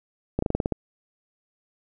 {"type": "slowing click train", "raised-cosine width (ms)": 2, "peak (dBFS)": -10, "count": 8, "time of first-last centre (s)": [0.39, 0.723], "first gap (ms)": 34, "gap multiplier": 1.11, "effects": []}